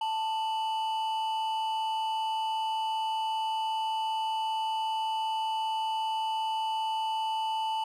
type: tone pair together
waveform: triangle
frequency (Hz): 882.6 / 2960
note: A5 / F#7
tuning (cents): +5 / 0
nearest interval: octave + major sixth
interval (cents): 2095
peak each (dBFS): -25 / -35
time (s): 0.01-7.84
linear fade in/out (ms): 5
effects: tanh soft clip ceiling -24 dBFS